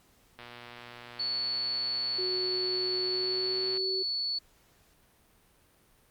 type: click train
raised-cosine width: 0.3 ms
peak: -29 dBFS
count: 407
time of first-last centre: 0.39-3.773 s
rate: 120 Hz
type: tone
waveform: sine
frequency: 4435 Hz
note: C#8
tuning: in tune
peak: -29 dBFS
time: 1.19-4.39 s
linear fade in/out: 10 ms
type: tone with pitch glide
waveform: sine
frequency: 370 to 380.4 Hz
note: F#4 to F#4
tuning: 0 to +48 cents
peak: -33 dBFS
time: 2.18-4.03 s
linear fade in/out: 10 ms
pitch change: +48 cents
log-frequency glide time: 3.06-3.85 s
effects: pink hiss -64 dBFS RMS until 6.1 s + Opus 48 kbps